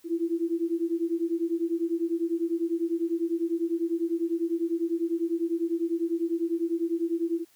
sine beating tone pair, 330.3 / 340.3 Hz, E4 / F4, +4 / -45 cents, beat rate 10 Hz, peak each -28 dBFS, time 0.04-7.45 s, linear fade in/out 50 ms, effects white hiss -62 dBFS RMS until 7.55 s

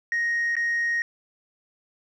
sine tone with dropouts, 1871 Hz, A#6, 6 cents sharp, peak -20 dBFS, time 0.12-1.02 s, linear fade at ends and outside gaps 1 ms, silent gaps 0.554-0.566 s, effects tanh soft clip ceiling -20 dBFS + 10-bit

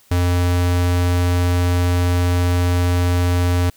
square tone, 88.5 Hz, F2, 23 cents sharp, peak -15 dBFS, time 0.11-3.7 s, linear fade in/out 5 ms, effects white hiss -53 dBFS RMS until 3.76 s

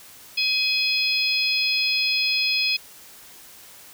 harmonic tone, 840 Hz, G#5, 19 cents sharp, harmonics 3 / 4 / 5 / 6, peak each -23 / -28 / -26 / -25 dBFS, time 0.37-2.77 s, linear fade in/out 10 ms, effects white hiss -46 dBFS RMS until 3.93 s

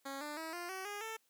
10% pulse tone with pitch steps, 273.9 / 297 / 322 / 349.1 / 378.5 / 410.4 / 445 Hz, C#4 / D4 / E4 / F4 / F#4 / G#4 / A4, -21 / +20 / -41 / -1 / +39 / -21 / +20 cents, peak -33 dBFS, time 0.05-1.17 s, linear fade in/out 10 ms, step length 160 ms, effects white hiss -75 dBFS RMS until 1.29 s + high-pass 150 Hz 12 dB/octave

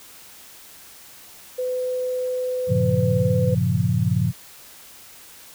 sine tone, 505 Hz, B4, 39 cents sharp, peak -22 dBFS, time 1.58-3.55 s, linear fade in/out 10 ms
sine chord, G half-diminished seventh, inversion none, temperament equal, 98 / 116.54 / 138.59 / 174.61 Hz, G2 / Bb2 / Db3 / F3, 0 / 0 / 0 / 0 cents, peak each -24 / -22 / -24 / -23 dBFS, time 2.67-4.33 s, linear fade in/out 50 ms
effects white hiss -45 dBFS RMS until 5.54 s

